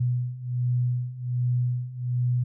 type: beating tone pair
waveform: sine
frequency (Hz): 122.7 / 124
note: B2 / B2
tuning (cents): -11 / +7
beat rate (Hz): 1.3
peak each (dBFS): -28 / -25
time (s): 0-2.44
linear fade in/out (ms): 10
effects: none